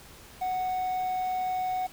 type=tone with quantisation; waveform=triangle; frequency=740 Hz; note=F#5; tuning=in tune; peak=-25 dBFS; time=0.41-1.87 s; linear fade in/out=10 ms; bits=8; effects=pink hiss -50 dBFS RMS until 1.92 s